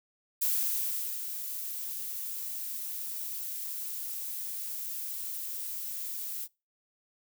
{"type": "noise with ADSR envelope", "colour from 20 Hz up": "violet", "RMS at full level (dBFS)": -28, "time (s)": [0.41, 6.48], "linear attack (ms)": 12, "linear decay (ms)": 770, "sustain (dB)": -9, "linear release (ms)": 45, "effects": ["noise-tail reverb RT60 0.3 s tail -26 dB re dry"]}